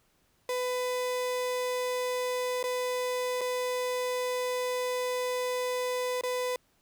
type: tone with dropouts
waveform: 35% pulse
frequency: 500 Hz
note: B4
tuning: 21 cents sharp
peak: -27 dBFS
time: 0.49-6.56 s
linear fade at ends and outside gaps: 2 ms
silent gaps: 2.629-2.639 / 3.41-3.413 / 6.211-6.235 s
effects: pink hiss -69 dBFS RMS until 6.81 s